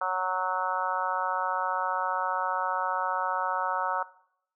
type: harmonic tone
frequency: 185 Hz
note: F#3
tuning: in tune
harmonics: 3 / 4 / 5 / 6 / 7 / 8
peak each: -36 / -34 / -32 / -34 / -31 / -37 dBFS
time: 0.01-4.03 s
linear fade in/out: 5 ms
effects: noise-tail reverb RT60 0.7 s tail -18 dB re dry